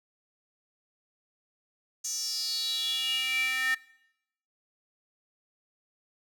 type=tone with high-pass filter sweep; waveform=square; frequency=260 Hz; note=C4; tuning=11 cents flat; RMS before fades=-30 dBFS; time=2.04-3.75 s; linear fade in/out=10 ms; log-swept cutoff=6400 to 1800 Hz; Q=7.6; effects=noise-tail reverb RT60 0.8 s tail -21 dB re dry